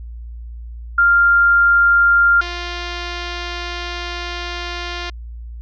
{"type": "tone pair in turn", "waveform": ["sine", "5% pulse"], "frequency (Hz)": [1396, 350.1], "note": ["F6", "F4"], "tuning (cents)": [-1, 4], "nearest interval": "2 octaves", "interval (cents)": 2395, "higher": "first", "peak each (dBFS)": [-9, -13], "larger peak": "first", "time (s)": [[0.98, 2.41], [2.41, 5.1]], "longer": "second", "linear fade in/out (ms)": 5, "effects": ["added 58 Hz sine -29 dBFS peak until 5.61 s", "resampled to 16000 Hz"]}